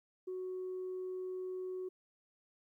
sine tone, 370 Hz, F#4, in tune, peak -37 dBFS, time 0.27-1.89 s, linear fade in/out 10 ms, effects tanh soft clip ceiling -35 dBFS + 13-bit

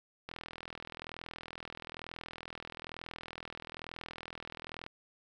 click train, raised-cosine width 0.3 ms, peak -26 dBFS, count 189, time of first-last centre 0.29-4.864 s, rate 41.1 Hz, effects none

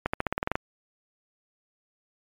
accelerating click train, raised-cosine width 0.5 ms, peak -10 dBFS, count 10, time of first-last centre 0.06-0.555 s, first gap 75 ms, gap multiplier 0.92, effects MP3 96 kbps

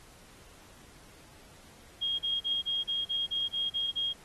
sine tone bursts, 3255 Hz, G#7, 36 cents flat, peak -28 dBFS, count 10, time 2.01-4.134 s, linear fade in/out 20 ms, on 180 ms, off 36 ms, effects pink hiss -56 dBFS RMS until 4.24 s + AAC 32 kbps

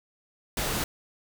pink noise, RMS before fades -29 dBFS, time 0.57-0.84 s, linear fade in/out 2 ms, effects none

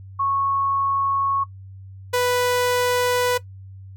sine / sawtooth tone pair in turn, 1102 / 493.9 Hz, C#6 / B4, -11 / 0 cents, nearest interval octave + major second, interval 1389 cents, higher first, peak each -19 / -14 dBFS, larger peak second, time 0.19-1.44 / 2.13-3.38 s, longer neither, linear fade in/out 10 ms, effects noise-tail reverb RT60 0.1 s tail -17 dB re dry + added 96 Hz sine -37 dBFS peak until 3.96 s

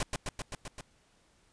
pink noise with echo, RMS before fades -31 dBFS, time 0-0.03 s, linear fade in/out 2 ms, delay 130 ms, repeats 6, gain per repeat -2 dB, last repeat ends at 0.81 s, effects pink hiss -67 dBFS RMS until 1.52 s + resampled to 22050 Hz

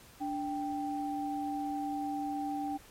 sine tone pair together, 292.1 / 784.6 Hz, D4 / G5, -9 / +1 cents, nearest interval octave + perfect fourth, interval 1710 cents, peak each -35 / -35 dBFS, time 0.2-2.78 s, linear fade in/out 20 ms, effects pink hiss -56 dBFS RMS until 2.9 s + MP3 64 kbps

